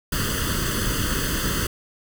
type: noise with comb filter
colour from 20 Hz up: pink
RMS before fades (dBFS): -24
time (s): 0.12-1.67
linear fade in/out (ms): 5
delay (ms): 0.64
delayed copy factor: +1
effects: none